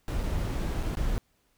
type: noise with dropouts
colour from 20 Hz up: brown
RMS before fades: -29 dBFS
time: 0.08-1.18 s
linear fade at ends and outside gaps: 0 ms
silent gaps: 0.231-0.235 / 0.827-0.832 / 0.953-0.971 s
effects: pink hiss -70 dBFS RMS until 1.57 s